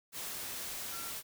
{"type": "tone in noise", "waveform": "sine", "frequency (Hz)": 1364, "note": "F6", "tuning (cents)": -41, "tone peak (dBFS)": -47, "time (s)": [0.9, 1.13], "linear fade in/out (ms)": 50, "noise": "white", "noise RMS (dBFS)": -41, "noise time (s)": [0.12, 1.23], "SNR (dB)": -9, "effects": []}